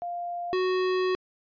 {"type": "tone pair in turn", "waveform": ["sine", "square"], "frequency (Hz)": [698.5, 370], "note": ["F5", "F#4"], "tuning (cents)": [0, 0], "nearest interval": "major seventh", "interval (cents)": 1100, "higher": "first", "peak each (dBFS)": [-30, -24], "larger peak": "second", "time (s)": [[0.02, 0.53], [0.53, 1.15]], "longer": "second", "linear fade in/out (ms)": 0, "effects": ["resampled to 11025 Hz"]}